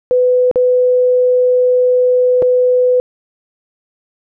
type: tone with dropouts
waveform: sine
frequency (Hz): 500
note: B4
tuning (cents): +21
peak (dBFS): -8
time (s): 0.11-3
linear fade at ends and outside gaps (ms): 0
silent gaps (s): 0.513-0.558 / 2.421-2.425
effects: none